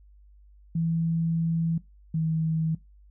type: tone pair in turn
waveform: sine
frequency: 164.81 / 160.03 Hz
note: E3 / D#3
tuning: 0 / +49 cents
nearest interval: minor second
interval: 51 cents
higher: first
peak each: -23 dBFS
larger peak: neither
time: 0.75-1.78 / 2.14-2.75 s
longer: first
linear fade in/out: 5 ms
effects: noise-tail reverb RT60 0.2 s tail -19 dB re dry + added 50 Hz sine -51 dBFS peak until 3.1 s